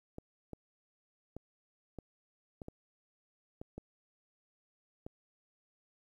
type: clicks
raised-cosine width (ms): 2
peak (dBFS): -30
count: 9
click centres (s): 0.184 / 0.533 / 1.366 / 1.987 / 2.618 / 2.684 / 3.615 / 3.78 / 5.065
effects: 11-bit